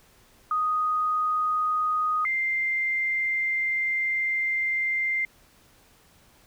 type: tone pair in turn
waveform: sine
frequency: 1244.5 / 2093 Hz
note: D#6 / C7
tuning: 0 / 0 cents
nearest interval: major sixth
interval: 900 cents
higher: second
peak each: -22 / -23 dBFS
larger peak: first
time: 0.51-2.25 / 2.25-5.25 s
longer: second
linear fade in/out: 2 ms
effects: pink hiss -58 dBFS RMS until 6.46 s